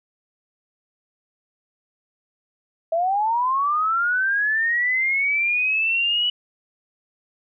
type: linear sweep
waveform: sine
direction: up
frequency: 643 to 2961 Hz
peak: -18 dBFS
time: 2.92-6.3 s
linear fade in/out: 5 ms
effects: none